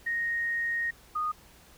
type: tone pair in turn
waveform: sine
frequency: 1864.7 / 1233.7 Hz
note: A#6 / D#6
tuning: 0 / -15 cents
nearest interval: perfect fifth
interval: 715 cents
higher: first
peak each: -27 dBFS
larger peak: neither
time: 0.06-0.91 / 1.15-1.32 s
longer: first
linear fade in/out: 10 ms
effects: added 60 Hz sine -62 dBFS peak until 1.77 s + pink hiss -56 dBFS RMS until 1.77 s